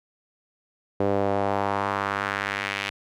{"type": "tone with band-pass filter sweep", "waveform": "sawtooth", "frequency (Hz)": 99.7, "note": "G2", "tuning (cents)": 30, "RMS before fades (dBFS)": -26, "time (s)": [1, 2.9], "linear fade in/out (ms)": 5, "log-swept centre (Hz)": [480, 2600], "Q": 1.8, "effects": []}